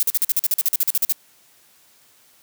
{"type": "noise bursts", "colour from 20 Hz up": "violet", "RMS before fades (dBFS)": -18, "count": 16, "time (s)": [0, 1.123], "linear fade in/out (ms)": 0, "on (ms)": 28, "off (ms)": 45, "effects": ["white hiss -55 dBFS RMS until 2.42 s", "high-pass 80 Hz 12 dB/octave"]}